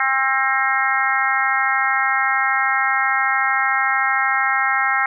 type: harmonic tone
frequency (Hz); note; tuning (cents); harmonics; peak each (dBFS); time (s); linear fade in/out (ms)
266.8; C4; +34; 3 / 4 / 5 / 6 / 7 / 8; -23 / -26 / -21 / -24 / -22 / -23; 0-5.06; 2
effects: none